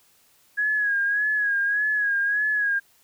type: tone with vibrato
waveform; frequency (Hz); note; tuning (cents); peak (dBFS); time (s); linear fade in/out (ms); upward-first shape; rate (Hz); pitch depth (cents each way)
sine; 1661.2; G#6; 0; -20; 0.57-2.8; 20; sine; 1.7; 55
effects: white hiss -60 dBFS RMS until 3.03 s